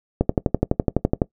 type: click train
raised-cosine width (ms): 2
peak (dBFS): -3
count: 13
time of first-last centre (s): 0.21-1.218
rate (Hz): 11.9
effects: noise-tail reverb RT60 0.1 s tail -20 dB re dry